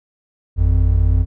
triangle tone pair together, 51.91 / 87.31 Hz, G#1 / F2, 0 / 0 cents, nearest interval major sixth, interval 900 cents, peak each -12 dBFS, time 0.56-1.26 s, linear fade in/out 50 ms, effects none

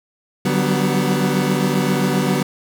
30% pulse chord, G major seventh, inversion second, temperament equal with one note detuned, 146.83 / 185 / 192.52 / 246.9 Hz, D3 / F#3 / G3 / B3, 0 / 0 / -31 / 0 cents, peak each -19 dBFS, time 0.45-2.43 s, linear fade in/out 5 ms, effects none

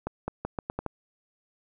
accelerating click train, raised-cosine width 1 ms, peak -16 dBFS, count 7, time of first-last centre 0.07-0.863 s, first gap 210 ms, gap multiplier 0.81, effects none

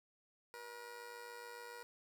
15% pulse tone with amplitude modulation, 478.3 Hz, A#4, 44 cents sharp, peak -40 dBFS, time 0.54-1.83 s, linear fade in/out 0 ms, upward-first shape sine, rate 107 Hz, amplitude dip 55%, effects none

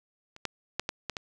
clicks, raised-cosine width 0.2 ms, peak -29 / -13 / -11 / -13 / -15 / -17 dBFS, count 6, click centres 0.364 / 0.453 / 0.796 / 0.891 / 1.097 / 1.168 s, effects none

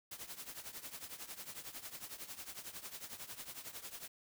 white noise with tremolo, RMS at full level -45 dBFS, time 0.11-4.08 s, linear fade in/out 5 ms, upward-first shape triangle, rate 11 Hz, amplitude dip 85%, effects none

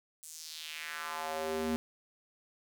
square tone with high-pass filter sweep, 79.2 Hz, D#2, 31 cents sharp, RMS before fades -38 dBFS, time 0.23-1.76 s, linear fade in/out 0 ms, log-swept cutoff 8500 to 230 Hz, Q 2.3, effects none

